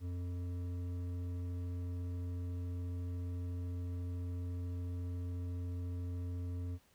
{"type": "tone with hard clipping", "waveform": "sine", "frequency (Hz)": 88.6, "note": "F2", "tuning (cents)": 25, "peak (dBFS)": -39, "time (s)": [0, 6.79], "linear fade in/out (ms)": 50, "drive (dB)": 9, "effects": ["pink hiss -69 dBFS RMS until 6.94 s"]}